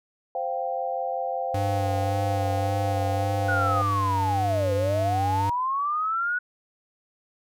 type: chord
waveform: sine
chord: C suspended fourth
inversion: none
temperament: equal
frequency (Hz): 523.3 / 698.5 / 784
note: C5 / F5 / G5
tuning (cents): 0 / 0 / 0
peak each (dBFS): -30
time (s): 0.35-3.82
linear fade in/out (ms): 2
type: tone with vibrato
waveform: square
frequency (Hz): 98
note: G2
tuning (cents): 0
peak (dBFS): -26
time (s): 1.54-5.5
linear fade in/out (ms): 5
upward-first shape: sine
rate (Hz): 1.8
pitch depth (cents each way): 31
type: linear two-way sweep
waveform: sine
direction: down then up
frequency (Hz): 1480 to 496.6 to 1480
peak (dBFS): -23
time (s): 3.48-6.39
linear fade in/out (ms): 10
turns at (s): 4.74
effects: none